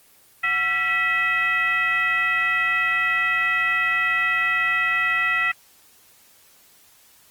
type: tone with frequency modulation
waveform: sine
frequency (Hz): 1958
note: B6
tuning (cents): -15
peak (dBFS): -18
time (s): 0.43-5.52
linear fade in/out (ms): 10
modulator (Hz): 610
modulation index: 1
effects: white hiss -54 dBFS RMS until 7.3 s + Opus 24 kbps